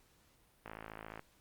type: click train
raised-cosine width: 0.5 ms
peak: -30 dBFS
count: 30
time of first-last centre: 0.66-1.194 s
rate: 54.3 Hz
effects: pink hiss -69 dBFS RMS until 1.4 s + Opus 48 kbps